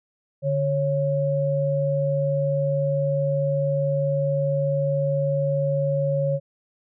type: tone pair together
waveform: sine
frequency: 145.9 / 550.8 Hz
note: D3 / C#5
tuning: -11 / -11 cents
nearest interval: octave + major seventh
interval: 2300 cents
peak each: -23 / -22 dBFS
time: 0.42-6.4 s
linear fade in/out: 50 ms
effects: none